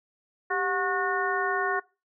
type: harmonic tone with a mistuned harmonic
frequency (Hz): 364.8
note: F#4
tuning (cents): -24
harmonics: 1 / 2 / 3 / 4 / 5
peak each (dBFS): -31 / -31 / -31 / -31 / -31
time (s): 0.5-1.8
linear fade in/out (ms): 10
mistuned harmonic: 1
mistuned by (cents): +130
effects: noise-tail reverb RT60 0.3 s tail -23 dB re dry